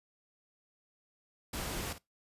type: noise with echo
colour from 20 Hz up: pink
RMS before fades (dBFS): -38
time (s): 1.53-1.93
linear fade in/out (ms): 5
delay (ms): 54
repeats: 1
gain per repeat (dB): -12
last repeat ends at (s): 1.984
effects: noise-tail reverb RT60 0.2 s tail -23 dB re dry + resampled to 32000 Hz